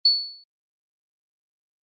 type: tone with exponential decay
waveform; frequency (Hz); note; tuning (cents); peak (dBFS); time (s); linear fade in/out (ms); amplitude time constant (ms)
sine; 4435; C#8; 0; -11; 0.05-0.44; 5; 83
effects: Opus 32 kbps